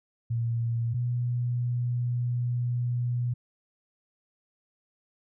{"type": "tone pair in turn", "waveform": "sine", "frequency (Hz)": [116.54, 121.77], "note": ["A#2", "B2"], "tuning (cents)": [0, -24], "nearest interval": "minor second", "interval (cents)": 76, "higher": "second", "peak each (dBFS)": -25, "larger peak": "neither", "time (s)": [[0.3, 0.94], [0.94, 3.34]], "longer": "second", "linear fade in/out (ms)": 10, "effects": []}